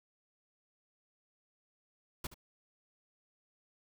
pink noise with echo, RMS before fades -39 dBFS, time 2.24-2.27 s, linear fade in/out 5 ms, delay 73 ms, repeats 1, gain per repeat -14 dB, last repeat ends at 2.343 s, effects none

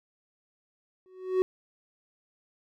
triangle tone with exponential growth, 372.1 Hz, F#4, 10 cents sharp, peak -16 dBFS, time 1.06-1.42 s, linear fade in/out 0 ms, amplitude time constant 78 ms, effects none

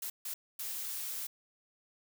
blue noise bursts at uneven times, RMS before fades -39 dBFS, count 3, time 0.02-0.1 / 0.25-0.34 / 0.59-1.27 s, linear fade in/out 5 ms, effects none

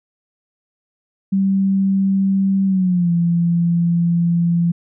sine tone with pitch glide, 193.9 to 170.76 Hz, G3 to F3, -19 to -39 cents, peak -13 dBFS, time 1.32-4.72 s, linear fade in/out 10 ms, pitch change -220 cents, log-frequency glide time 2.66-3.11 s, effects none

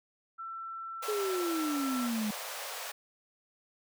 sine tone, 1340 Hz, E6, 28 cents sharp, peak -38 dBFS, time 0.38-2.08 s, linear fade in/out 20 ms
pink high-pass noise, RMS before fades -40 dBFS, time 1.02-2.92 s, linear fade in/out 10 ms, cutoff 490 Hz, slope 48 dB/octave
sine exponential sweep, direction down, 430.2 to 206.5 Hz, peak -30 dBFS, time 1.08-2.31 s, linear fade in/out 5 ms
effects none

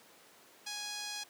sawtooth tone with band-pass filter, 830.6 Hz, G#5, in tune, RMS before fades -41 dBFS, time 0.66-1.24 s, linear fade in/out 10 ms, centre 5100 Hz, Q 1.4, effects pink hiss -59 dBFS RMS until 1.29 s + high-pass 300 Hz 12 dB/octave

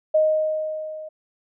sine tone with level ramp, 622.3 Hz, D#5, in tune, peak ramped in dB -13 to -33 dBFS, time 0.14-1.09 s, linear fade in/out 10 ms, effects none

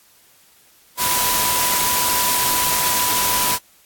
sine tone in noise, 987.8 Hz, B5, in tune, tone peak -22 dBFS, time 0.97-3.59 s, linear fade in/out 50 ms, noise white, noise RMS -19 dBFS, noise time 0.97-3.59 s, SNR -6 dB, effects white hiss -53 dBFS RMS until 3.85 s + AAC 64 kbps

